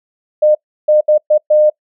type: tone bursts at uneven times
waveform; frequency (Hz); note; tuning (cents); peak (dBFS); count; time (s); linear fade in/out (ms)
sine; 607; D#5; -43; -6; 5; 0.42-0.55 / 0.88-1.01 / 1.08-1.18 / 1.3-1.38 / 1.5-1.7; 10
effects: noise-tail reverb RT60 0.1 s tail -25 dB re dry